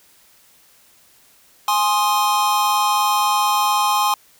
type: chord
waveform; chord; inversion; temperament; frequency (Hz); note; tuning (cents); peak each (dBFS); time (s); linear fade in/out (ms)
square; Ab major; none; equal with one note detuned; 830.6 / 1053.2 / 1244.5; Ab5 / C6 / Eb6; 0 / +11 / 0; -20 / -19 / -25; 1.68-4.14; 2
effects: white hiss -53 dBFS RMS until 4.39 s